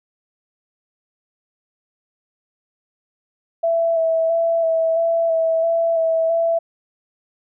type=tone with vibrato; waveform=sine; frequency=659.3 Hz; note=E5; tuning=in tune; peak=-15 dBFS; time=3.63-6.59 s; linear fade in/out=10 ms; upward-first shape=square; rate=1.5 Hz; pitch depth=18 cents each way; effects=none